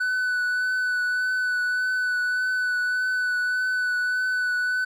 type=tone with vibrato; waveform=triangle; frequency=1494 Hz; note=F#6; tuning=16 cents sharp; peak=-20 dBFS; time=0-4.85 s; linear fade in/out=10 ms; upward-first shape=triangle; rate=1.7 Hz; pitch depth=19 cents each way; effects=none